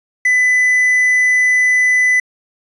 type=tone; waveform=triangle; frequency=2000 Hz; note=B6; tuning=21 cents sharp; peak=-8 dBFS; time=0.25-2.2 s; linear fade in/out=5 ms; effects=resampled to 24000 Hz + 7-bit